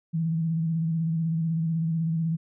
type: tone with vibrato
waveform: sine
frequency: 163.1 Hz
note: E3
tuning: 18 cents flat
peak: -23 dBFS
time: 0.13-2.37 s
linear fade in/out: 20 ms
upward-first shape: square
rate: 16 Hz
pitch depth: 35 cents each way
effects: none

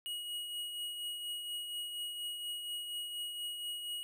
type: tone with tremolo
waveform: square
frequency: 2900 Hz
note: F#7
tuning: 35 cents flat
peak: -37 dBFS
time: 0.06-4.03 s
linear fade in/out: 0 ms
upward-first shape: triangle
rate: 4.2 Hz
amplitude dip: 45%
effects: none

